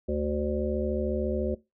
harmonic tone, 74 Hz, D2, 14 cents sharp, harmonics 1 / 3 / 5 / 7 / 8, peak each -32 / -32 / -30 / -33 / -35 dBFS, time 0.08-1.55 s, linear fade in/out 10 ms, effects noise-tail reverb RT60 0.2 s tail -18 dB re dry

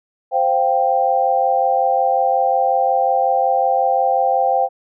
sine chord, C suspended fourth, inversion none, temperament equal, 523.3 / 698.5 / 784 Hz, C5 / F5 / G5, 0 / 0 / 0 cents, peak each -19 / -19 / -16 dBFS, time 0.31-4.69 s, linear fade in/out 50 ms, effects none

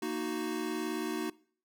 square chord, D# minor, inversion second, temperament equal, 233.1 / 311.1 / 370 Hz, A#3 / D#4 / F#4, 0 / 0 / 0 cents, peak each -40 / -37 / -37 dBFS, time 0.02-1.3 s, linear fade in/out 5 ms, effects noise-tail reverb RT60 0.5 s tail -22 dB re dry

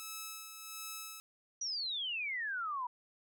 5% pulse tone with tremolo, 1300 Hz, E6, 24 cents flat, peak -30 dBFS, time 0-1.2 s, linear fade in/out 0 ms, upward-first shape sine, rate 1.4 Hz, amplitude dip 50%
sine exponential sweep, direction down, 5920 to 953 Hz, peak -35 dBFS, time 1.61-2.87 s, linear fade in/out 5 ms
effects none

